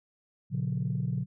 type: chord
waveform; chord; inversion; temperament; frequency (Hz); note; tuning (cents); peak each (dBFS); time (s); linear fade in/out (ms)
sine; Bb minor; none; equal with one note detuned; 116.54 / 138.59 / 178.28; Bb2 / Db3 / F3; 0 / 0 / +36; -32 / -30 / -32; 0.5-1.26; 50
effects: tanh soft clip ceiling -21 dBFS